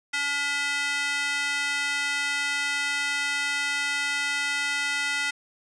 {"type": "tone with high-pass filter", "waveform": "square", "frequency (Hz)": 285.7, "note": "D4", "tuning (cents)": -48, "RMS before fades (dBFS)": -27, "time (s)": [0.13, 5.31], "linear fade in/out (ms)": 10, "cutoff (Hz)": 1800, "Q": 2.1, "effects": ["resampled to 22050 Hz"]}